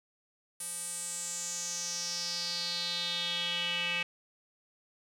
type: tone with band-pass filter sweep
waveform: square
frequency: 173.8 Hz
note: F3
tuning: 8 cents flat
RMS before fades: -35 dBFS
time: 0.6-4.03 s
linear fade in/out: 5 ms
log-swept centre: 9800 to 2600 Hz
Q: 5.1
effects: none